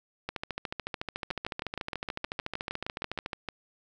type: two click trains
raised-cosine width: 0.3 ms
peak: -17 / -17 dBFS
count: 15 / 42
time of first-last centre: 1.31-3.487 / 0.29-3.261 s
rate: 6.43 / 13.8 Hz
effects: none